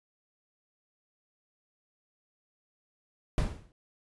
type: noise with exponential decay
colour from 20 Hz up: brown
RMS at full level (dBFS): -24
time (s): 3.38-3.72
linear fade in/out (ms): 1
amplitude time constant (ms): 72
effects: resampled to 24000 Hz